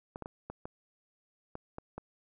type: clicks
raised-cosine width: 1 ms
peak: -26 dBFS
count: 8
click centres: 0.159 / 0.223 / 0.259 / 0.5 / 0.655 / 1.554 / 1.784 / 1.98 s
effects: none